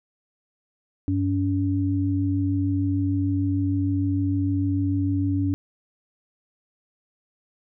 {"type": "tone pair together", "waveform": "sine", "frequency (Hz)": [96.57, 283.1], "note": ["G2", "C#4"], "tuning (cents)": [-25, 37], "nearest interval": "octave + perfect fifth", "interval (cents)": 1862, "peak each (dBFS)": -23, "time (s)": [1.08, 5.54], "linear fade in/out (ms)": 0, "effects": []}